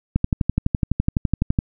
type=click train; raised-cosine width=5 ms; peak=-5 dBFS; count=18; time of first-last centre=0.16-1.589 s; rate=11.9 Hz; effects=none